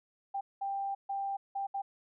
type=tone bursts at uneven times; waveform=sine; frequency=790 Hz; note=G5; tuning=13 cents sharp; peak=-32 dBFS; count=5; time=0.34-0.41 / 0.61-0.95 / 1.09-1.37 / 1.55-1.67 / 1.74-1.82 s; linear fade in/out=10 ms; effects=none